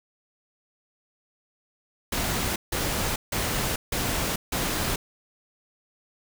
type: noise bursts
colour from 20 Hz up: pink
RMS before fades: -27 dBFS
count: 5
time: 2.12-4.96 s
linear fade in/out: 5 ms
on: 440 ms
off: 160 ms
effects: none